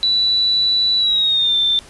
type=tone with pitch glide; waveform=sine; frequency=3956 to 3565 Hz; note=B7 to A7; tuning=+2 to +22 cents; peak=-13 dBFS; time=0.03-1.79 s; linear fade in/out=0 ms; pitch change=-180 cents; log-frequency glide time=0.97-1.56 s; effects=pink hiss -42 dBFS RMS until 1.89 s + resampled to 24000 Hz